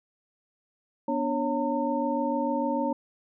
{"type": "tone cluster", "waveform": "sine", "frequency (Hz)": [244.9, 291.6, 552, 910], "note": ["B3", "D4", "C#5", "A#5"], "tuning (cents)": [-14, -12, -7, -42], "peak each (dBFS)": -30, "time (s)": [1.08, 2.93], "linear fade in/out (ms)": 5, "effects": []}